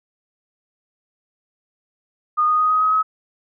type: tone with pitch steps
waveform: sine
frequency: 1227 / 1237 / 1247 / 1257.1 / 1267.3 / 1277.6 Hz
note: D#6 / D#6 / D#6 / D#6 / D#6 / D#6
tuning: -25 / -10 / +3 / +17 / +31 / +45 cents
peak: -14 dBFS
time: 2.37-3.03 s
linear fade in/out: 20 ms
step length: 110 ms
effects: none